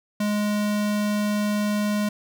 square tone, 208.3 Hz, G#3, 5 cents sharp, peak -22 dBFS, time 0.2-2.09 s, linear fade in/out 5 ms, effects none

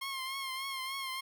15% pulse tone with vibrato, 1069 Hz, C6, 37 cents sharp, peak -30 dBFS, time 0.01-1.21 s, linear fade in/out 10 ms, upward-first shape triangle, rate 3.4 Hz, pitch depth 54 cents each way, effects none

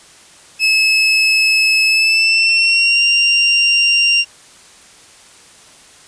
30% pulse tone with pitch glide, 2594 to 2780 Hz, E7 to F7, -28 to -9 cents, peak -7 dBFS, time 0.59-4.25 s, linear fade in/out 50 ms, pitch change +119 cents, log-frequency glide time 1.86-3.03 s, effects white hiss -43 dBFS RMS until 6.07 s + resampled to 22050 Hz

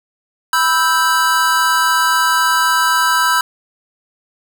square chord, E minor, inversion second, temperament equal with one note detuned, 987.8 / 1311.7 / 1568 Hz, B5 / E6 / G6, 0 / -9 / 0 cents, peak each -17 dBFS, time 0.53-3.41 s, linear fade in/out 2 ms, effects none

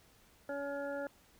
harmonic tone, 282.1 Hz, C#4, 30 cents sharp, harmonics 1 / 2 / 3 / 5 / 6, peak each -44 / -38 / -48 / -46 / -50 dBFS, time 0.49-1.07 s, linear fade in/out 2 ms, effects pink hiss -65 dBFS RMS until 1.39 s

